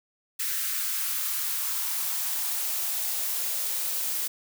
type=noise with high-pass filter sweep; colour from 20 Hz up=blue; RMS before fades=-29 dBFS; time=0.39-4.28 s; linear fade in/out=10 ms; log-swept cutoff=1600 to 400 Hz; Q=2; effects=none